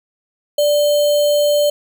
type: tone with sample-and-hold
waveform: sine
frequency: 587.3 Hz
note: D5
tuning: in tune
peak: -11 dBFS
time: 0.58-1.7 s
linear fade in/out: 5 ms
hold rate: 3675 Hz
effects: none